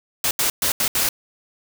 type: noise bursts at uneven times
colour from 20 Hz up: white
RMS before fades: -20 dBFS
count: 5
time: 0.24-0.31 / 0.39-0.5 / 0.62-0.72 / 0.8-0.88 / 0.95-1.09 s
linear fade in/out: 2 ms
effects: none